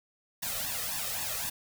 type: noise with flanger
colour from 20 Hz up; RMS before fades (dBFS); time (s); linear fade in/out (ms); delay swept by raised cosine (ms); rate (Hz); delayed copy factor
white; -34; 0.42-1.5; 10; 1.1 to 1.63; 3.8; +0.95
effects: none